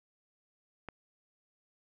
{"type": "click", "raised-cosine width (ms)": 0.5, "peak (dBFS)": -26, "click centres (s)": 0.887, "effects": []}